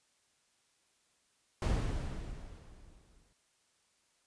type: noise with exponential decay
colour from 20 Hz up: brown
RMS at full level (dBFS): -28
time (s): 1.62-3.33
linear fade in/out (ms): 1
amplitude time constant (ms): 370
effects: white hiss -73 dBFS RMS until 4.26 s + resampled to 22050 Hz